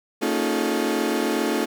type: tone cluster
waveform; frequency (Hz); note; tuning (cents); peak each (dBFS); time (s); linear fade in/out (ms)
35% pulse; 227.1 / 274.4 / 311.7 / 354 / 426.6; A#3 / C#4 / D#4 / F4 / G#4; -45 / -17 / +3 / +23 / +46; -26; 0.21-1.66; 20
effects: none